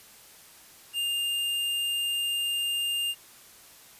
square tone, 2807 Hz, F7, 8 cents sharp, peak -27 dBFS, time 0.93-3.15 s, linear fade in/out 50 ms, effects white hiss -52 dBFS RMS until 3.99 s + resampled to 32000 Hz

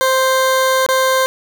20% pulse tone with dropouts, 523.3 Hz, C5, in tune, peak -7 dBFS, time 0.01-1.26 s, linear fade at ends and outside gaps 0 ms, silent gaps 0.864-0.888 s, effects none

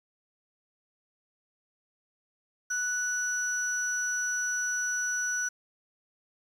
sine tone pair together, 1480 / 5900 Hz, F#6 / F#8, 0 / -6 cents, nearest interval 2 octaves, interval 2394 cents, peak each -29 / -30 dBFS, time 2.7-5.49 s, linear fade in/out 10 ms, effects tanh soft clip ceiling -21 dBFS + 9-bit

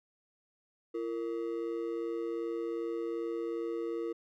triangle ring-modulated tone, 400.6 Hz, G4, 38 cents sharp, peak -28 dBFS, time 0.94-4.13 s, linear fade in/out 10 ms, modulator 61.3 Hz, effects none

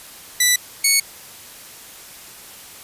10% pulse tone pair in turn, 1975.5 / 2217 Hz, B6 / C#7, 0 / 0 cents, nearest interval major second, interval 200 cents, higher second, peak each -4 dBFS, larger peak neither, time 0.4-0.56 / 0.84-1 s, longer neither, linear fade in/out 5 ms, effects white hiss -40 dBFS RMS until 2.83 s + resampled to 32000 Hz

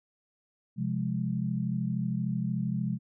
sine chord, F minor, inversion second, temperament equal, 130.81 / 174.61 / 207.7 Hz, C3 / F3 / Ab3, 0 / 0 / 0 cents, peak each -32 dBFS, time 0.76-2.99 s, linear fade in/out 50 ms, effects none

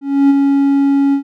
triangle tone with ADSR envelope, 278.2 Hz, C#4, 6 cents sharp, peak -3 dBFS, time 0.01-1.23 s, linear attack 290 ms, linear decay 23 ms, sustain -4 dB, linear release 96 ms, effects none

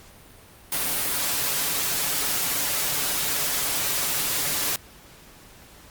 white noise with comb filter, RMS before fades -25 dBFS, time 0.72-4.76 s, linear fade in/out 2 ms, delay 7 ms, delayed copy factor +0.5, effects pink hiss -49 dBFS RMS until 5.9 s + Opus 48 kbps

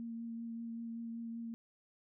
sine tone with vibrato, 230.6 Hz, A#3, 19 cents flat, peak -40 dBFS, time 0-1.54 s, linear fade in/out 0 ms, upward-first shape triangle, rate 5.2 Hz, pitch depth 16 cents each way, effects none

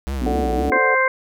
square tone with vibrato, 63.9 Hz, C2, 40 cents flat, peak -23 dBFS, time 0.07-0.7 s, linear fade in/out 0 ms, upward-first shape triangle, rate 3.9 Hz, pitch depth 170 cents each way
pink band-pass noise, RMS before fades -26 dBFS, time 0.21-0.78 s, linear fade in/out 10 ms, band 230 to 360 Hz, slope 96 dB/octave
sine chord, D major, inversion second, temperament equal, 440 / 587.3 / 740 Hz, A4 / D5 / F#5, 0 / 0 / 0 cents, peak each -24 / -30 / -24 dBFS, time 0.26-0.95 s, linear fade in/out 5 ms
harmonic tone, 523.3 Hz, C5, in tune, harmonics 1 / 2 / 3 / 4, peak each -20 / -20 / -20 / -20 dBFS, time 0.72-1.08 s, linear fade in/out 2 ms
effects none

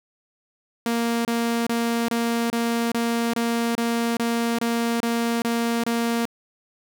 sawtooth tone bursts, 233.1 Hz, A#3, in tune, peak -17 dBFS, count 13, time 0.86-6.254 s, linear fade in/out 2 ms, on 390 ms, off 27 ms, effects none

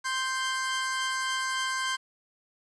sawtooth tone pair together, 1046.5 / 1568 Hz, C6 / G6, 0 / 0 cents, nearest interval perfect fifth, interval 700 cents, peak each -27 dBFS, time 0.04-1.97 s, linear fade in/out 20 ms, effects resampled to 22050 Hz + 9-bit

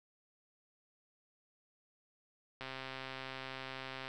click train, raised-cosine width 0.3 ms, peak -27 dBFS, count 195, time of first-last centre 2.61-4.08 s, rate 132 Hz, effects none

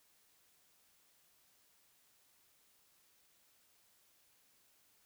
silence, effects white hiss -71 dBFS RMS until 5.05 s

